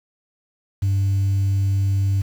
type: tone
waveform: sine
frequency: 98 Hz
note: G2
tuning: in tune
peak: -14 dBFS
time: 0.82-2.22 s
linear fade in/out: 10 ms
effects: tanh soft clip ceiling -15 dBFS + 7-bit